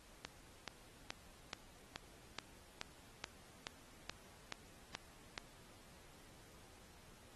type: click train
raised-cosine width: 0.2 ms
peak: -24 dBFS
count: 13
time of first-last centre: 0.25-5.378 s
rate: 2.34 Hz
effects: pink hiss -63 dBFS RMS until 7.35 s + AAC 32 kbps